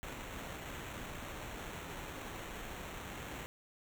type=noise with sample-and-hold; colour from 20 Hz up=pink; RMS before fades=-45 dBFS; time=0.03-3.46 s; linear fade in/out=0 ms; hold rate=4900 Hz; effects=none